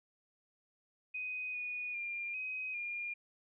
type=tone with pitch steps; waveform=sine; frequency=2501 / 2465 / 2397 / 2522 / 2412 Hz; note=D#7 / D#7 / D7 / D#7 / D7; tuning=+8 / -17 / +35 / +23 / +46 cents; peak=-37 dBFS; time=1.14-3.14 s; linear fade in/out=10 ms; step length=400 ms; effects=none